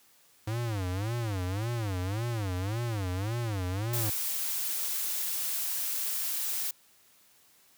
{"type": "tone with vibrato", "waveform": "square", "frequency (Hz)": 103.83, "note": "G#2", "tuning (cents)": 0, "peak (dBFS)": -30, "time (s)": [0.47, 4.1], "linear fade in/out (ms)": 5, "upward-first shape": "sine", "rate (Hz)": 1.8, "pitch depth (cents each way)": 250}
{"type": "noise", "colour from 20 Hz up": "blue", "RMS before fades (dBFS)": -32, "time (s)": [3.93, 6.71], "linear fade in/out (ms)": 5}
{"effects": ["white hiss -62 dBFS RMS until 7.77 s", "high-pass 60 Hz 12 dB/octave"]}